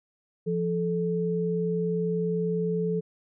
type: tone pair together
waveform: sine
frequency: 172.63 / 435 Hz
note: F3 / A4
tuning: -20 / -20 cents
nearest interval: octave + major third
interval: 1600 cents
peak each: -27 dBFS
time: 0.46-3.01 s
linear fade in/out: 20 ms
effects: none